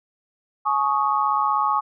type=chord; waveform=sine; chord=Ab suspended fourth; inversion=none; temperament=equal with one note detuned; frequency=846.6 / 1108.7 / 1244.5 Hz; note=Ab5 / Db6 / Eb6; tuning=+33 / 0 / 0 cents; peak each=-23 / -21 / -24 dBFS; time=0.65-1.81 s; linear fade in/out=20 ms; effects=none